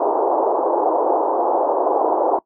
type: band-pass noise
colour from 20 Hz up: white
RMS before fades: -18 dBFS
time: 0-2.39 s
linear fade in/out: 5 ms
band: 330 to 930 Hz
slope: 48 dB/octave
effects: noise-tail reverb RT60 0.1 s tail -21 dB re dry